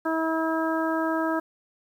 harmonic tone, 322.5 Hz, E4, 38 cents flat, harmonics 1 / 2 / 3 / 4 / 5, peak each -26 / -29 / -31 / -32 / -33 dBFS, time 0.05-1.4 s, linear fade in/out 10 ms, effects 9-bit

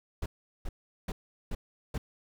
brown noise bursts, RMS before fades -33 dBFS, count 5, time 0.22-1.98 s, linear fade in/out 5 ms, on 40 ms, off 390 ms, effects none

